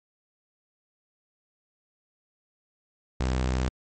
sawtooth tone, 63.7 Hz, C2, 46 cents flat, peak -20 dBFS, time 3.2-3.69 s, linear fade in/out 5 ms, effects MP3 32 kbps

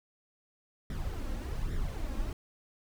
brown noise with flanger, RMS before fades -34 dBFS, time 0.9-2.33 s, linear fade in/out 2 ms, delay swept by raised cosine 0.54 to 3.74 ms, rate 1.2 Hz, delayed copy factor +0.65, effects none

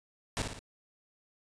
pink noise with echo, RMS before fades -32 dBFS, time 0.37-0.42 s, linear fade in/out 0 ms, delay 57 ms, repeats 3, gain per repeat -5 dB, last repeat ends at 0.591 s, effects resampled to 22050 Hz

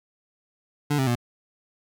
25% pulse tone with pitch steps, 146.4 / 132.71 / 120.3 Hz, D3 / C3 / B2, -5 / +25 / -45 cents, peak -17 dBFS, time 0.9-1.155 s, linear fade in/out 10 ms, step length 85 ms, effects none

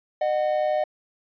triangle tone pair together, 610 / 741.5 Hz, D#5 / F#5, -34 / +4 cents, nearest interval minor third, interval 338 cents, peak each -20 / -24 dBFS, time 0.21-0.84 s, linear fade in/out 5 ms, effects resampled to 11025 Hz

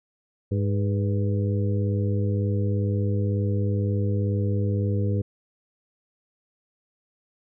harmonic tone with a mistuned harmonic, 102.1 Hz, G#2, 29 cents flat, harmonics 1 / 2 / 3 / 4 / 5, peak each -22 / -30 / -34 / -34 / -34 dBFS, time 0.51-5.22 s, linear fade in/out 10 ms, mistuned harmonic 5, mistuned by -65 cents, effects none

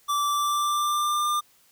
square tone with pitch glide, 1165 to 1199.1 Hz, D6 to D6, -14 to +36 cents, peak -23 dBFS, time 0.08-1.41 s, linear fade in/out 20 ms, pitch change +50 cents, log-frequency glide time 0.25-1.29 s, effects white hiss -60 dBFS RMS until 1.71 s

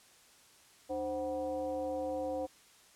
sine tone with frequency modulation, 523.3 Hz, C5, in tune, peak -33 dBFS, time 0.89-2.47 s, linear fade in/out 20 ms, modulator 223 Hz, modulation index 0.93, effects white hiss -61 dBFS RMS until 2.95 s + low-pass 10000 Hz 12 dB/octave

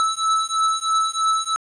square beating tone pair, 1308 / 1311.1 Hz, E6 / E6, -14 / -10 cents, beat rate 3.1 Hz, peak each -22 dBFS, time 0-1.56 s, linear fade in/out 0 ms, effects resampled to 24000 Hz + 8-bit

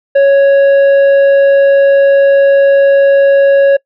sine tone with tanh clipping, 554.4 Hz, C#5, in tune, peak -5 dBFS, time 0.15-3.77 s, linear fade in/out 10 ms, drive 7 dB, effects noise-tail reverb RT60 0.1 s tail -25 dB re dry

